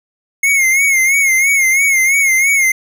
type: tone with vibrato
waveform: square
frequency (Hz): 2159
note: C#7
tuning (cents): -46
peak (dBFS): -10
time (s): 0.43-2.72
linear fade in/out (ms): 5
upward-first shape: sine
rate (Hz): 3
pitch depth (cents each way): 74
effects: none